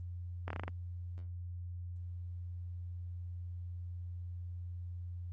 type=slowing click train; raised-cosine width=0.5 ms; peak=-24 dBFS; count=7; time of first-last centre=0.48-0.68 s; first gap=24 ms; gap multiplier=1.13; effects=added 88 Hz sine -40 dBFS peak until 5.32 s + Opus 32 kbps